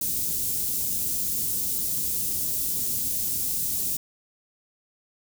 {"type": "band-stop noise", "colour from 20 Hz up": "white", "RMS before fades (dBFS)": -27, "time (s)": [0.01, 3.97], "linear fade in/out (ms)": 5, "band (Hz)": [250, 7500], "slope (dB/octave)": 12, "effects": []}